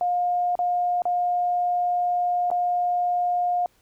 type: tone with dropouts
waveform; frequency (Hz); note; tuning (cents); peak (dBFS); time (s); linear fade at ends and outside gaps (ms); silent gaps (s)
sine; 711; F5; +31; -20; 0.01-3.66; 1; 0.554-0.59 / 1.02-1.054 / 2.503-2.514
effects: pink hiss -63 dBFS RMS until 3.81 s